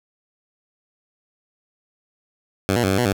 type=tone with pitch steps; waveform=10% pulse; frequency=96.1 / 119.8 / 95.4 / 96.5 / 122.7 / 99.1 Hz; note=G2 / A#2 / G2 / G2 / B2 / G2; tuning=-34 / +48 / -47 / -27 / -11 / +19 cents; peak=-9 dBFS; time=2.69-3.128 s; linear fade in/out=0 ms; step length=73 ms; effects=none

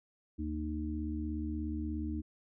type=harmonic tone; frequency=76.8 Hz; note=D#2; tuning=22 cents flat; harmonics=1 / 3 / 4; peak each=-37 / -40 / -38 dBFS; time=0.38-2.22 s; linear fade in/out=20 ms; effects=none

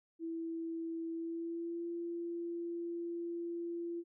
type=tone with pitch glide; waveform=sine; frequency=329.6 to 341.2 Hz; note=E4 to F4; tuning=0 to -40 cents; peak=-37 dBFS; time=0.19-4.04 s; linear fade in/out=50 ms; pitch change=+60 cents; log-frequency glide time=1.12-1.87 s; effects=none

